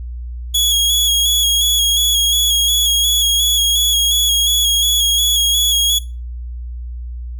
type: tone with vibrato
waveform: sawtooth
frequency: 3335 Hz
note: G#7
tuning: 7 cents sharp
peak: -9 dBFS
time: 0.54-5.99 s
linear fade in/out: 10 ms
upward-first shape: square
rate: 2.8 Hz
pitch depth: 24 cents each way
effects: noise-tail reverb RT60 0.3 s tail -17 dB re dry + added 60 Hz sine -24 dBFS peak until 7.39 s